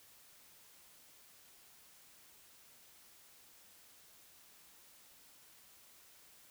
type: silence
effects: white hiss -62 dBFS RMS until 6.5 s